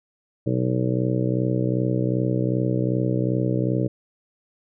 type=harmonic tone; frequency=62.6 Hz; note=B1; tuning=24 cents sharp; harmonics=2 / 3 / 4 / 5 / 6 / 7 / 8 / 9; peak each=-23 / -27 / -35 / -26 / -33 / -30 / -33 / -32 dBFS; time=0.46-3.88 s; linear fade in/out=10 ms; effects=none